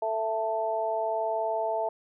harmonic tone, 220.8 Hz, A3, 6 cents sharp, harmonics 2 / 3 / 4, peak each -34 / -28 / -31 dBFS, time 0.02-1.89 s, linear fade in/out 5 ms, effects none

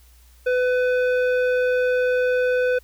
square tone with low-pass filter, 501 Hz, B4, 25 cents sharp, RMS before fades -20 dBFS, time 0.46-2.79 s, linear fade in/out 10 ms, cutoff 1900 Hz, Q 1.1, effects added 60 Hz sine -49 dBFS peak until 2.83 s + white hiss -57 dBFS RMS until 2.83 s

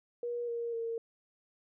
sine tone with pitch steps, 478.6 / 468.8 / 459.1 Hz, A#4 / A#4 / A#4, +46 / +10 / -26 cents, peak -33 dBFS, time 0.23-0.98 s, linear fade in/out 2 ms, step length 250 ms, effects none

